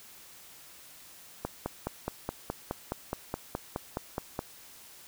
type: click train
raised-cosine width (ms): 1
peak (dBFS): -17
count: 15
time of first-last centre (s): 1.45-4.391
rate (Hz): 4.76
effects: white hiss -52 dBFS RMS until 5.07 s